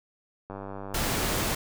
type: click train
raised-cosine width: 1 ms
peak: -24 dBFS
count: 91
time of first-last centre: 0.5-1.415 s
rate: 98.4 Hz
type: noise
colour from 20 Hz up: pink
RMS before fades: -28 dBFS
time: 0.94-1.55 s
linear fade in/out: 5 ms
effects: none